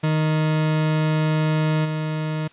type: tone with level steps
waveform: 40% pulse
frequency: 155.56 Hz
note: D#3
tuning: in tune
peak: -17 / -22 dBFS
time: 0.03-2.48 s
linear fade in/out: 10 ms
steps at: 1.84 s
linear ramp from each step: 20 ms
effects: white hiss -52 dBFS RMS until 2.52 s + resampled to 8000 Hz